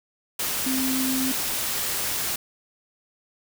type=tone in noise; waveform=sine; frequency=261.6 Hz; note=C4; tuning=in tune; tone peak=-24 dBFS; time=0.66-1.32 s; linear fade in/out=5 ms; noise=white; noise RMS=-27 dBFS; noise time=0.39-2.36 s; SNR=0 dB; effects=none